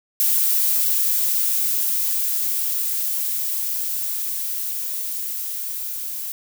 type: noise with level ramp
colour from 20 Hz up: violet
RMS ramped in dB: -18 to -29 dBFS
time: 0.2-6.32 s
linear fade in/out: 0 ms
effects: none